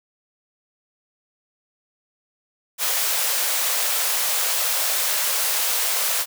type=high-pass noise; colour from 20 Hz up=white; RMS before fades=-22 dBFS; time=2.78-6.26 s; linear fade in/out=50 ms; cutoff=460 Hz; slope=48 dB/octave; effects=none